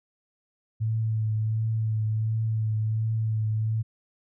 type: tone with vibrato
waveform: sine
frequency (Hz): 110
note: A2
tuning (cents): 0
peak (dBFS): -23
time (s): 0.8-3.83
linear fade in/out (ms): 20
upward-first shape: triangle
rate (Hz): 1.4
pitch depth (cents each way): 27
effects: none